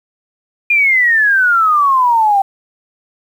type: exponential sweep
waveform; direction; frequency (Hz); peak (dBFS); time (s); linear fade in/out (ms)
sine; down; 2442 to 772; -8; 0.7-2.42; 5
effects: 7-bit